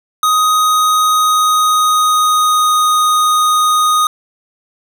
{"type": "tone with pitch glide", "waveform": "square", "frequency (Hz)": [1251, 1240.9], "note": ["D#6", "D#6"], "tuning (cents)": [9, -5], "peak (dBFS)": -10, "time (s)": [0.23, 4.07], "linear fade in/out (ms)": 2, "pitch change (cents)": -14, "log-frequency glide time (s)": [1.23, 2.99], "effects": []}